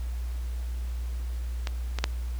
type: clicks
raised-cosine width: 0.2 ms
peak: -14 / -13 / -6 dBFS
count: 3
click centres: 1.672 / 1.987 / 2.041 s
effects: added 60 Hz sine -29 dBFS peak until 2.39 s + pink hiss -51 dBFS RMS until 2.39 s